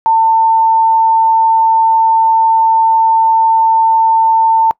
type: tone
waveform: sine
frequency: 897 Hz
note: A5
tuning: 33 cents sharp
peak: -6 dBFS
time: 0.06-4.71 s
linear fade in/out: 0 ms
effects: noise-tail reverb RT60 0.1 s tail -23 dB re dry